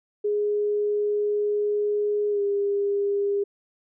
sine tone with pitch glide, 415.3 to 403.2 Hz, G#4 to G4, 0 to +49 cents, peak -21 dBFS, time 0.24-3.44 s, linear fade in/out 10 ms, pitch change -51 cents, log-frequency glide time 2.3-2.41 s, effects none

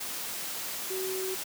sine tone in noise, 376.8 Hz, F#4, 32 cents sharp, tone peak -32 dBFS, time 0.9-1.35 s, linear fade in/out 10 ms, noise white, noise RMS -36 dBFS, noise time 0-1.44 s, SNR +1 dB, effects high-pass 150 Hz 12 dB/octave

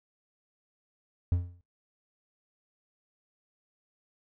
triangle tone with exponential decay, 88.1 Hz, F2, 16 cents sharp, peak -18 dBFS, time 1.32-1.61 s, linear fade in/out 0 ms, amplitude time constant 62 ms, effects noise-tail reverb RT60 0.3 s tail -24 dB re dry

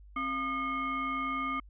sine tone with frequency modulation, 1218 Hz, D#6, 37 cents flat, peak -30 dBFS, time 0.16-1.6 s, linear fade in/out 5 ms, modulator 951 Hz, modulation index 0.93, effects added 50 Hz sine -50 dBFS peak until 1.69 s + resampled to 8000 Hz

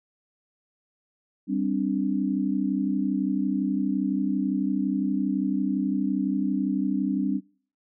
sine chord, G suspended fourth, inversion none, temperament equal, 196 / 261.6 / 293.7 Hz, G3 / C4 / D4, 0 / 0 / 0 cents, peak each -27 dBFS, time 1.47-7.41 s, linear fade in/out 50 ms, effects noise-tail reverb RT60 0.5 s tail -26 dB re dry

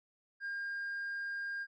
sine tone with tanh clipping, 1609 Hz, G6, 45 cents sharp, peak -37 dBFS, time 0.4-1.67 s, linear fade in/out 50 ms, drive 1 dB, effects none

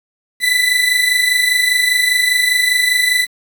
30% pulse tone pair together, 1977 / 2002 Hz, B6 / B6, +1 / +23 cents, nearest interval unison, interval 22 cents, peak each -12 / -12 dBFS, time 0.4-3.27 s, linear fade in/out 50 ms, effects 7-bit

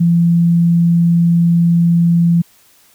sine tone, 170 Hz, F3, 46 cents flat, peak -8 dBFS, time 0-2.42 s, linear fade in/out 10 ms, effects white hiss -50 dBFS RMS until 2.94 s

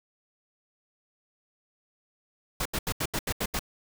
pink noise bursts, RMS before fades -29 dBFS, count 8, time 2.6-3.593 s, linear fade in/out 5 ms, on 55 ms, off 79 ms, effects none

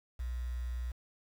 sine tone with quantisation, 61 Hz, B1, 21 cents flat, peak -34 dBFS, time 0.19-0.92 s, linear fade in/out 10 ms, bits 9, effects none

